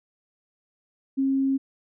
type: tone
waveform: sine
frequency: 270 Hz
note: C#4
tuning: 45 cents flat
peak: -20 dBFS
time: 1.17-1.58 s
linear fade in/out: 20 ms
effects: none